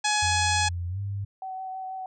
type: harmonic tone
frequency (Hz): 842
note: G#5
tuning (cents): +24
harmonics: 1 / 2 / 3 / 4 / 5 / 6 / 7 / 8 / 9 / 10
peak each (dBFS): -26 / -29 / -31 / -32 / -33 / -34 / -34 / -35 / -36 / -36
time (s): 0.04-0.69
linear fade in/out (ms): 10
type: tone with pitch glide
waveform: sine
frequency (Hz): 87.31 to 99.72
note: F2 to G2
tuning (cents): 0 to +30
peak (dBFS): -28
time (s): 0.22-1.25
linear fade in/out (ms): 10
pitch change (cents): +230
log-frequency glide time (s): 0.88-0.99
type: tone with vibrato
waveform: sine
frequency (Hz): 756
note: F#5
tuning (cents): +37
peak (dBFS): -32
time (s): 1.42-2.06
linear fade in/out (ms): 2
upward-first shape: triangle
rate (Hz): 6.2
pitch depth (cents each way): 15
effects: none